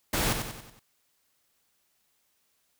pink noise with echo, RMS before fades -27 dBFS, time 0.13-0.33 s, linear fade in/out 5 ms, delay 93 ms, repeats 5, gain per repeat -6 dB, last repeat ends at 0.795 s, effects white hiss -72 dBFS RMS until 2.79 s

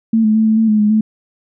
sine tone with pitch steps, 224.5 / 215.6 / 220.2 / 218.8 / 223.2 / 213.5 / 209.8 / 217.1 Hz, A3 / A3 / A3 / A3 / A3 / G#3 / G#3 / A3, +35 / -35 / +2 / -9 / +25 / +48 / +18 / -23 cents, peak -9 dBFS, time 0.13-1.01 s, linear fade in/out 5 ms, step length 110 ms, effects none

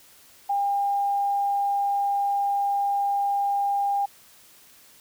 sine tone, 803 Hz, G5, 41 cents sharp, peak -21 dBFS, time 0.49-4.06 s, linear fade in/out 10 ms, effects white hiss -53 dBFS RMS until 5 s

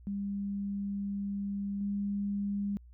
sine tone pair in turn, 200 / 201.5 Hz, G3 / G3, +35 / +48 cents, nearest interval unison, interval 13 cents, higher second, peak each -32 / -30 dBFS, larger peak second, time 0.07-1.81 / 1.81-2.77 s, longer first, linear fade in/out 0 ms, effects added 60 Hz sine -51 dBFS peak until 2.93 s

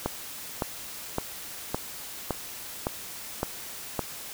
click train, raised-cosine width 1 ms, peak -12 dBFS, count 8, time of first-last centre 0.06-3.993 s, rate 1.78 Hz, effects white hiss -40 dBFS RMS until 4.33 s

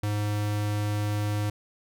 square tone, 104.3 Hz, G#2, 8 cents sharp, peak -26 dBFS, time 0.03-1.5 s, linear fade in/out 5 ms, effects none

